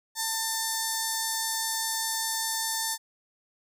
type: tone with notch filter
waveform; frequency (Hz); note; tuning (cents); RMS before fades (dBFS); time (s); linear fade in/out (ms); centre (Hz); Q
5% pulse; 895; A5; +29; -30; 0.15-2.98; 50; 2700; 1.6
effects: none